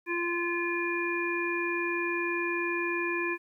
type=harmonic tone; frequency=345.4 Hz; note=F4; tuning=19 cents flat; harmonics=1 / 3 / 5 / 7; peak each=-31 / -36 / -34 / -33 dBFS; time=0.06-3.38 s; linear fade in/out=50 ms; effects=11-bit